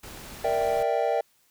pink noise, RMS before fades -42 dBFS, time 0.03-0.83 s, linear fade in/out 5 ms
triangle chord, E half-diminished seventh, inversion second, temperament equal, 466.2 / 587.3 / 659.3 / 784 Hz, Bb4 / D5 / E5 / G5, 0 / 0 / 0 / 0 cents, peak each -26 dBFS, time 0.44-1.21 s, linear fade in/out 5 ms
effects white hiss -65 dBFS RMS until 1.5 s

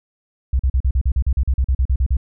sine tone bursts, 64.7 Hz, C2, 19 cents flat, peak -12 dBFS, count 16, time 0.53-2.169 s, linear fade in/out 5 ms, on 64 ms, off 41 ms, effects tanh soft clip ceiling -9 dBFS

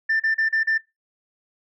sine tone bursts, 1783 Hz, A6, 22 cents sharp, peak -16 dBFS, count 5, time 0.09-0.78 s, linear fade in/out 10 ms, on 110 ms, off 35 ms, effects noise-tail reverb RT60 0.2 s tail -23 dB re dry + tanh soft clip ceiling -15 dBFS

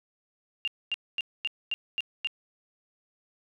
sine tone bursts, 2794 Hz, F7, in tune, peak -26 dBFS, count 7, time 0.65-2.272 s, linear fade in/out 0 ms, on 26 ms, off 240 ms, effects none

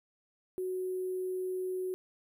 sine tone with sample-and-hold, 370.1 Hz, F#4, in tune, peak -32 dBFS, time 0.58-1.94 s, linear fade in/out 0 ms, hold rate 11025 Hz, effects none

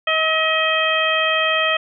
harmonic tone with a mistuned harmonic, 634 Hz, D#5, 32 cents sharp, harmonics 1 / 2 / 3 / 4 / 5, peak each -22 / -22 / -22 / -22 / -22 dBFS, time 0.07-1.77 s, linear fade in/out 5 ms, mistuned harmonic 2, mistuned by +18 cents, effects none

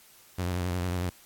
sawtooth tone with vibrato, 89.5 Hz, F2, 43 cents sharp, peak -24 dBFS, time 0.38-1.1 s, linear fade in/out 10 ms, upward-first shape sine, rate 11 Hz, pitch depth 61 cents each way, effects white hiss -56 dBFS RMS until 1.25 s + AAC 64 kbps

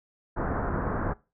pink low-pass noise, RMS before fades -29 dBFS, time 0.36-1.14 s, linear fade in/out 20 ms, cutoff 1600 Hz, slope 48 dB/octave, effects noise-tail reverb RT60 0.3 s tail -22 dB re dry

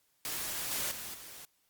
white noise with level steps, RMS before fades -37 / -34 / -42 / -48 dBFS, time 0.25-1.45 s, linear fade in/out 0 ms, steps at 0.71 / 0.91 / 1.14 s, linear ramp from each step 5 ms, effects white hiss -73 dBFS RMS until 1.69 s + Opus 48 kbps

